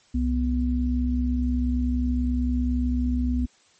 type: tone pair together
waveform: sine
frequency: 65.5 / 247 Hz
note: C2 / B3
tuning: +2 / 0 cents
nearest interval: octave + major seventh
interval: 2298 cents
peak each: -23 / -24 dBFS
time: 0.14-3.46 s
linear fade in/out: 10 ms
effects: white hiss -59 dBFS RMS until 3.79 s + MP3 32 kbps